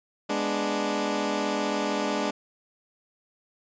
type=chord; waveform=15% pulse; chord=G# diminished; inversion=none; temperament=equal; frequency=207.7 / 246.9 / 293.7 Hz; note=G#3 / B3 / D4; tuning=0 / 0 / 0 cents; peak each=-23 / -27 / -22 dBFS; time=0.29-2.31 s; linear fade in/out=10 ms; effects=resampled to 16000 Hz